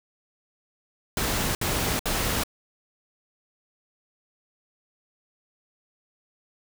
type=noise bursts; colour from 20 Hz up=pink; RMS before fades=-26 dBFS; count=3; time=1.17-2.436 s; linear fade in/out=2 ms; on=380 ms; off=63 ms; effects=none